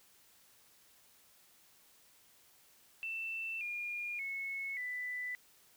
sine tone with pitch steps, 2670 / 2420 / 2194 / 1988.7 Hz, E7 / D#7 / C#7 / B6, +22 / -49 / -18 / +12 cents, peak -37 dBFS, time 3.03-5.35 s, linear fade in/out 0 ms, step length 580 ms, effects white hiss -65 dBFS RMS until 5.76 s

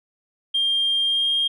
sine tone with pitch glide, 3200 to 3222 Hz, G7 to G7, +35 to +47 cents, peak -17 dBFS, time 0.54-1.48 s, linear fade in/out 10 ms, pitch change +12 cents, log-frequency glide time 1.04-1.27 s, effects tanh soft clip ceiling -14 dBFS

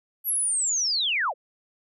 sine linear sweep, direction down, 11840 to 440 Hz, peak -22 dBFS, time 0.24-1.34 s, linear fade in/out 50 ms, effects none

